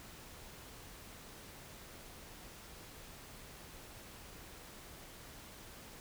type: silence
effects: pink hiss -53 dBFS RMS until 6 s